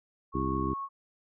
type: tone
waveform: sine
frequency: 1100 Hz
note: C#6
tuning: 14 cents flat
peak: -33 dBFS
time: 0.32-0.89 s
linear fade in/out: 50 ms
type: harmonic tone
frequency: 66.3 Hz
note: C2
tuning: 23 cents sharp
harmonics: 1 / 2 / 3 / 4 / 5 / 6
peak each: -35 / -36 / -37 / -35 / -34 / -37 dBFS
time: 0.34-0.74 s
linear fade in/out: 10 ms
effects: none